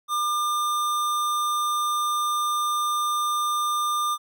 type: tone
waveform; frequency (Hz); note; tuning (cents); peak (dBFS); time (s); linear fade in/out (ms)
square; 1200; D6; +37; -23; 0.08-4.18; 50
effects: none